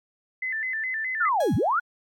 sine tone with vibrato, 1899 Hz, A#6, 32 cents sharp, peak -26 dBFS, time 0.42-1.29 s, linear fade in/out 5 ms, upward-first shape square, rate 4.8 Hz, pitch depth 120 cents each way
sine linear two-way sweep, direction down then up, 1500 to 82.6 to 1500 Hz, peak -20 dBFS, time 1.2-1.8 s, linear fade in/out 10 ms, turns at 1.55 s
35% pulse tone with exponential decay, 830.6 Hz, G#5, in tune, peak -27 dBFS, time 1.4-1.81 s, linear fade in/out 5 ms, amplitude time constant 88 ms
effects none

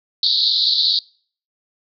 pink band-pass noise, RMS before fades -17 dBFS, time 0.23-0.99 s, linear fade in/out 2 ms, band 3700 to 4600 Hz, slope 96 dB/octave, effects noise-tail reverb RT60 0.5 s tail -25 dB re dry

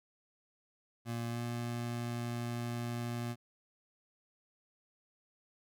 25% pulse tone with pitch glide, 117.4 to 119.18 Hz, A#2 to A#2, +13 to +39 cents, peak -32 dBFS, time 1.05-3.36 s, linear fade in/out 50 ms, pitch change +26 cents, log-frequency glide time 1.29-1.4 s, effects none

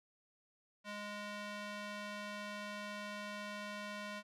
square tone with band-pass filter, 207 Hz, G#3, 5 cents flat, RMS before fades -45 dBFS, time 0.84-4.23 s, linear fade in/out 50 ms, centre 2000 Hz, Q 0.62, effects none

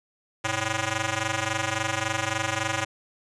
5% pulse ring-modulated tone, 222.8 Hz, A3, 22 cents sharp, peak -11 dBFS, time 0.44-2.85 s, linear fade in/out 10 ms, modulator 346 Hz, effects resampled to 22050 Hz

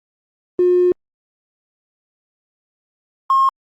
triangle tone pair in turn, 358.5 / 1074.3 Hz, F4 / C6, +45 / +45 cents, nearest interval octave + perfect fifth, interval 1900 cents, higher second, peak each -7 dBFS, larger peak neither, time 0.59-0.92 / 3.3-3.49 s, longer first, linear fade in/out 2 ms, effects tanh soft clip ceiling -8 dBFS + Opus 24 kbps

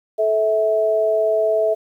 sine tone pair together, 434.5 / 651 Hz, A4 / E5, -22 / -22 cents, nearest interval perfect fifth, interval 700 cents, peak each -20 / -16 dBFS, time 0.18-1.75 s, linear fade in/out 20 ms, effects 9-bit

